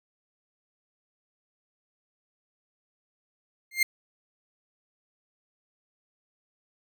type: tone with exponential growth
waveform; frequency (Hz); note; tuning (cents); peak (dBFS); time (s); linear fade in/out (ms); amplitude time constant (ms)
40% pulse; 2110; C7; +14; -15; 3.71-3.83; 5; 26
effects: none